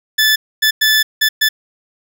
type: tone bursts at uneven times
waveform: 20% pulse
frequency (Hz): 1742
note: A6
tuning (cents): -18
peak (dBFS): -5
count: 5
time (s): 0.18-0.36 / 0.62-0.71 / 0.81-1.03 / 1.21-1.29 / 1.41-1.49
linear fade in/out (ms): 10
effects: none